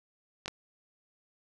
clicks, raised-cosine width 0.2 ms, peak -18 / -19 dBFS, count 2, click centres 0.459 / 0.48 s, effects none

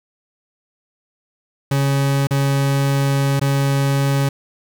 40% pulse tone with dropouts, 138.59 Hz, C#3, in tune, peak -14 dBFS, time 1.71-4.29 s, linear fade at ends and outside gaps 5 ms, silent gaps 2.271-2.308 / 3.396-3.413 s, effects 8-bit

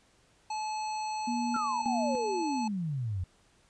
harmonic tone, 861 Hz, A5, 38 cents flat, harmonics 1 / 3 / 5 / 7 / 9, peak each -32 / -45 / -45 / -50 / -50 dBFS, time 0.5-2.68 s, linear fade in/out 5 ms
sine tone with tremolo, 238.7 Hz, A#3, 41 cents sharp, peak -30 dBFS, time 1.27-2.43 s, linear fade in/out 10 ms, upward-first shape square, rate 1.7 Hz, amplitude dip 80%
sine exponential sweep, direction down, 1403 to 86.1 Hz, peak -30 dBFS, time 1.54-3.24 s, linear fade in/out 5 ms
effects pink hiss -65 dBFS RMS until 3.69 s + resampled to 22050 Hz

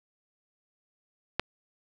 click, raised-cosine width 0.3 ms, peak -9 dBFS, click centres 1.396 s, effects none

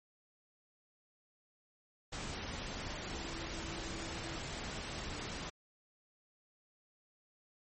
sine tone in noise, 329.6 Hz, E4, in tune, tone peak -48 dBFS, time 3.12-4.37 s, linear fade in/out 10 ms, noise pink, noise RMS -42 dBFS, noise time 2.12-5.5 s, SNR -9 dB, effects MP3 32 kbps

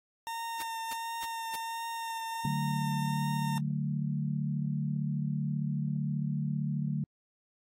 40% pulse tone with vibrato, 914 Hz, A#5, 34 cents flat, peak -34 dBFS, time 0.27-3.58 s, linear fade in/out 0 ms, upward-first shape triangle, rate 1.4 Hz, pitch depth 17 cents each way
white noise bursts, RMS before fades -40 dBFS, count 4, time 0.6-1.558 s, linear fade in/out 2 ms, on 22 ms, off 290 ms
sine chord, D major, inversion none, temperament equal, 146.83 / 185 / 220 Hz, D3 / F#3 / A3, 0 / 0 / 0 cents, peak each -31 / -36 / -36 dBFS, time 2.45-7.04 s, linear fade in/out 2 ms
effects AAC 48 kbps

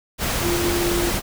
sine tone in noise, 346.4 Hz, F4, 14 cents flat, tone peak -21 dBFS, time 0.4-1.13 s, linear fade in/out 50 ms, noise pink, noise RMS -23 dBFS, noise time 0.18-1.22 s, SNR -1 dB, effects none

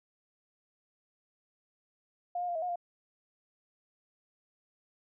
sine tone with pitch steps, 707 / 713 / 696 / 643 / 719 / 698 Hz, F5 / F5 / F5 / E5 / F#5 / F5, +21 / +36 / -6 / -43 / -50 / -1 cents, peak -31 dBFS, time 2.35-2.758 s, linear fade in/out 5 ms, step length 68 ms, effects none

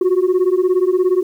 sine beating tone pair, 358.7 / 375.7 Hz, F4 / F#4, +46 / +26 cents, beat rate 17 Hz, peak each -13 dBFS, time 0.01-1.23 s, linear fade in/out 5 ms, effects tanh soft clip ceiling -9 dBFS + 8-bit

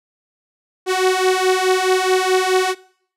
sawtooth beating tone pair, 370 / 374.7 Hz, F#4 / F#4, 0 / +22 cents, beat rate 4.7 Hz, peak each -13 dBFS, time 0.86-2.75 s, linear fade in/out 50 ms, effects noise-tail reverb RT60 0.6 s tail -21 dB re dry + low-pass 10000 Hz 12 dB/octave

